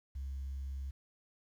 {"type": "tone", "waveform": "sine", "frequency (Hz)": 67.7, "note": "C#2", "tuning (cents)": -40, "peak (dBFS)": -36, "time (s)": [0.15, 0.91], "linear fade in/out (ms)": 10, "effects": ["tanh soft clip ceiling -35 dBFS", "11-bit"]}